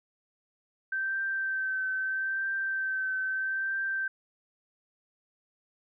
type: tone with vibrato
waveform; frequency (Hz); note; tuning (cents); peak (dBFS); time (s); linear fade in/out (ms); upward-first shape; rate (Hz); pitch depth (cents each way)
sine; 1552; G6; -18; -28; 0.92-4.08; 5; triangle; 0.78; 25
effects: none